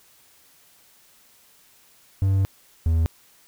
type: tone pair in turn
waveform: triangle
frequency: 96.8 / 81.4 Hz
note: G2 / E2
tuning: -21 / -21 cents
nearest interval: minor third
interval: 300 cents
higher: first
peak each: -15 dBFS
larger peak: neither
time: 2.22-2.45 / 2.86-3.06 s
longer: first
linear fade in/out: 0 ms
effects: white hiss -56 dBFS RMS until 3.47 s